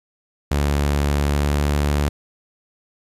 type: tone with pitch glide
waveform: sawtooth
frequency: 72 to 72.75 Hz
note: D2 to D2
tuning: -34 to -16 cents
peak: -13 dBFS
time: 0.51-2.09 s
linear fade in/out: 5 ms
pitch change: +18 cents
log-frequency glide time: 1.21-1.62 s
effects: resampled to 32000 Hz + 9-bit